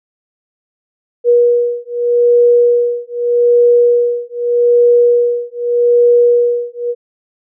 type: beating tone pair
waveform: sine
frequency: 480 / 480.82 Hz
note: B4 / B4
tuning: -49 / -46 cents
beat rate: 0.82 Hz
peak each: -11 dBFS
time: 1.24-6.95 s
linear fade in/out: 50 ms
effects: none